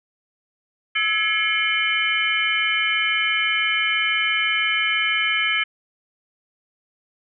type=tone cluster; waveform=sine; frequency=1306 / 1684 / 2163 / 2369 / 3037 Hz; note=E6 / G#6 / C#7 / D7 / F#7; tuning=-17 / +24 / -43 / +14 / +44 cents; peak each=-29 / -25 / -22 / -27 / -24 dBFS; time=0.95-5.64 s; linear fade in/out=10 ms; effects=none